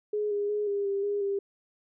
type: tone with pitch steps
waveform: sine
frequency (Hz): 419.6 / 408.8 / 417.5 / 403.1 / 396.8 / 407.9 / 397.7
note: G#4 / G#4 / G#4 / G4 / G4 / G#4 / G4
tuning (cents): +18 / -27 / +9 / +48 / +21 / -31 / +25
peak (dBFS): -26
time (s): 0.13-1.39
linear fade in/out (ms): 5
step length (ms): 180
effects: none